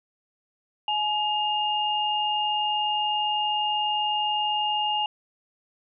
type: tone pair together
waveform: sine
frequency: 844.9 / 2828 Hz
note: G#5 / F7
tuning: +30 / +21 cents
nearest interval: octave + major sixth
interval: 2091 cents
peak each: -25 / -26 dBFS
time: 0.88-5.06 s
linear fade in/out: 2 ms
effects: none